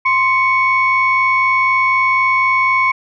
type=tone pair together; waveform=sine; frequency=1046 / 2224 Hz; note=C6 / C#7; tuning=-1 / +5 cents; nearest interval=octave + minor second; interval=1306 cents; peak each=-13 dBFS; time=0.05-2.92 s; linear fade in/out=10 ms; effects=tanh soft clip ceiling -4 dBFS